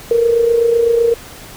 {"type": "tone with amplitude modulation", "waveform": "sine", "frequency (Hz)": 466.2, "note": "A#4", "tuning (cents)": 0, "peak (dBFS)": -7, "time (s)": [0.11, 1.14], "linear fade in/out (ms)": 2, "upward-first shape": "sine", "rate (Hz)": 27.9, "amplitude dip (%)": 55, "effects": ["pink hiss -35 dBFS RMS until 1.56 s"]}